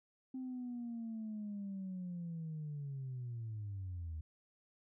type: linear sweep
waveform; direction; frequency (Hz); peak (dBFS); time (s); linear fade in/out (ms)
sine; down; 261.6 to 76.6; -39; 0.34-4.21; 5
effects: tanh soft clip ceiling -37 dBFS